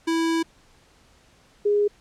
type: tone pair in turn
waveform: square / sine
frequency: 328.7 / 412.3 Hz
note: E4 / G#4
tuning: -5 / -13 cents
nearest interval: major third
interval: 392 cents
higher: second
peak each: -21 / -17 dBFS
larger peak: second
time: 0.07-0.43 / 1.65-1.88 s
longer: first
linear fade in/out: 10 ms
effects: pink hiss -57 dBFS RMS until 2 s + low-pass 8000 Hz 12 dB/octave